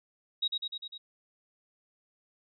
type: tone with echo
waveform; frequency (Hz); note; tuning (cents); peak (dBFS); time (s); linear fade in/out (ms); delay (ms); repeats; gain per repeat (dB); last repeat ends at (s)
sine; 3804; A#7; +34; -26; 0.42-0.48; 10; 100; 5; -3; 0.98
effects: none